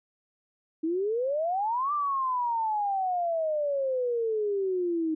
sine exponential two-way sweep, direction up then down, 311.1 to 1194 to 311.1 Hz, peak -25 dBFS, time 0.83-5.15 s, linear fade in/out 10 ms, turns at 1.93 s, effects none

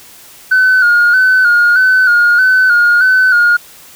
sine tone with vibrato, 1470 Hz, F#6, 12 cents flat, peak -4 dBFS, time 0.51-3.57 s, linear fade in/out 10 ms, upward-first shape square, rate 1.6 Hz, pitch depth 51 cents each way, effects tanh soft clip ceiling -3 dBFS + white hiss -38 dBFS RMS until 3.95 s

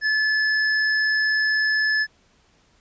square tone, 1728 Hz, A6, 32 cents flat, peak -19 dBFS, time 0.01-2.07 s, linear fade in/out 50 ms, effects pink hiss -60 dBFS RMS until 2.8 s + resampled to 16000 Hz

